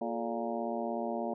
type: harmonic tone with a mistuned harmonic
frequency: 116.54 Hz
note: A#2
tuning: in tune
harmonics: 2 / 3 / 4 / 5 / 6 / 7 / 8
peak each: -37 / -40 / -41 / -38 / -38 / -44 / -45 dBFS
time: 0.01-1.34 s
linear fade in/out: 5 ms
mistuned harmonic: 4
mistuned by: -140 cents
effects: none